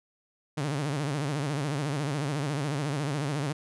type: tone with vibrato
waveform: sawtooth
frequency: 144.2 Hz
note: D3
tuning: 31 cents flat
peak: -24 dBFS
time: 0.57-3.53 s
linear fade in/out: 10 ms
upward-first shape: sine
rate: 14 Hz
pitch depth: 130 cents each way
effects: resampled to 24000 Hz